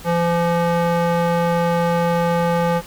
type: tone with band-pass filter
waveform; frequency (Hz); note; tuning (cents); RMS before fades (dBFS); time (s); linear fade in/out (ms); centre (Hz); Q
square; 170.7; F3; -39; -18; 0.04-2.82; 50; 710; 0.89
effects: pink hiss -39 dBFS RMS until 2.86 s